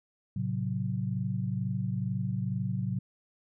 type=chord; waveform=sine; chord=F# diminished; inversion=first; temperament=just; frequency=111 / 133.2 / 185 Hz; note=A2 / C3 / F#3; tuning=+16 / +31 / 0 cents; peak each=-33 dBFS; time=0.36-2.99 s; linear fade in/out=5 ms; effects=none